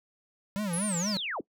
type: tone with vibrato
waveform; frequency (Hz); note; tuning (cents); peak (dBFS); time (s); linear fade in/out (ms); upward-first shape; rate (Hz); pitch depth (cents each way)
square; 189.5; F#3; +42; -30; 0.56-1.17; 0; sine; 4.2; 210
type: linear sweep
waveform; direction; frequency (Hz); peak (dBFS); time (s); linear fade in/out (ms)
sine; down; 11210 to 190.4; -31; 0.73-1.41; 5
effects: noise-tail reverb RT60 0.1 s tail -22 dB re dry